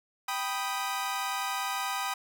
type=chord; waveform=sawtooth; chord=G augmented; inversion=none; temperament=equal; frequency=784 / 987.8 / 1244.5 Hz; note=G5 / B5 / D#6; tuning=0 / 0 / 0 cents; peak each=-31 dBFS; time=0.28-2.14 s; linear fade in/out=5 ms; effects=none